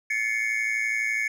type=tone cluster; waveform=triangle; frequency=1735 / 2122 / 2234 Hz; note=A6 / C7 / C#7; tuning=-25 / +24 / +13 cents; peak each=-29 / -27 / -25 dBFS; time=0.1-1.28 s; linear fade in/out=5 ms; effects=none